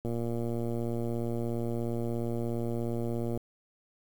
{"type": "click train", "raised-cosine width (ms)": 2, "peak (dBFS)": -21, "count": 390, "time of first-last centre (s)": [0.05, 3.375], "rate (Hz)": 117, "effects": ["8-bit"]}